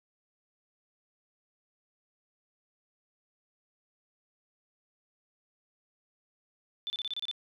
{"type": "tone bursts", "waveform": "sine", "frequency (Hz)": 3520, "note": "A7", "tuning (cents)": 0, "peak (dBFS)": -32, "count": 8, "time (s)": [6.87, 7.313], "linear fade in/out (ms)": 0, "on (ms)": 30, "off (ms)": 29, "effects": []}